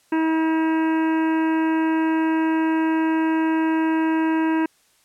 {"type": "harmonic tone with a mistuned harmonic", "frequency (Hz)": 320.4, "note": "E4", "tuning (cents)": -49, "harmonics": [1, 2, 3, 4, 5, 6, 7, 8, 9], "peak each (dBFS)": [-18, -35, -27, -41, -32, -38, -43, -39, -45], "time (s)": [0.12, 4.66], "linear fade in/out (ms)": 5, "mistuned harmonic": 9, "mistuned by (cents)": -50, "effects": ["white hiss -60 dBFS RMS until 5.04 s", "low-pass 11000 Hz 12 dB/octave"]}